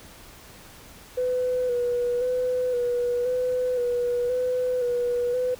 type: tone with vibrato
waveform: sine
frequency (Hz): 493.9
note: B4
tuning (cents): 0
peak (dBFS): -21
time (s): 1.17-5.55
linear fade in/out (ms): 10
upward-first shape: square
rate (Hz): 0.96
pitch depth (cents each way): 28
effects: tanh soft clip ceiling -17 dBFS + pink hiss -47 dBFS RMS until 5.59 s